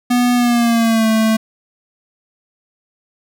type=tone with pitch glide; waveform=square; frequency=245 to 220.8 Hz; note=B3 to A3; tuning=-14 to +6 cents; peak=-12 dBFS; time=0.1-1.37 s; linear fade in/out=10 ms; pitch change=-180 cents; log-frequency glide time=0.35-1.08 s; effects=none